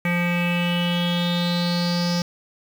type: tone with low-pass filter sweep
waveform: square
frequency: 174.3 Hz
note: F3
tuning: 3 cents flat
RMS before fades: -22 dBFS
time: 0.05-2.22 s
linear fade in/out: 2 ms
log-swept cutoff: 2200 to 5300 Hz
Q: 7.3
effects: 7-bit